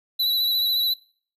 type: tone with vibrato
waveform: square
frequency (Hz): 3951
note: B7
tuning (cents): 0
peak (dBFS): -20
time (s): 0.19-0.94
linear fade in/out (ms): 10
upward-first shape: triangle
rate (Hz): 14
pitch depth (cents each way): 41
effects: noise-tail reverb RT60 0.5 s tail -24 dB re dry